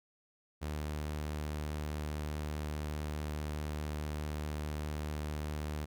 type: tone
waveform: sawtooth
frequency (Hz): 75.4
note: D2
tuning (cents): +46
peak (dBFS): -32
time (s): 0.61-5.86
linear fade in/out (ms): 20
effects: none